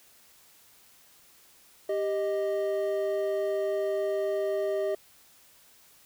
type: tone pair together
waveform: triangle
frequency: 393.8 / 622 Hz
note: G4 / D#5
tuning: +8 / -1 cents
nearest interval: minor sixth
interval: 791 cents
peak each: -27 dBFS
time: 1.89-4.95 s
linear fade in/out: 5 ms
effects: white hiss -58 dBFS RMS until 6.05 s